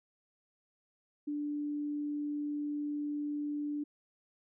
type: tone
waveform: sine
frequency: 293.7 Hz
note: D4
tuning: in tune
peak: -33 dBFS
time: 1.27-3.84 s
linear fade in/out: 10 ms
effects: none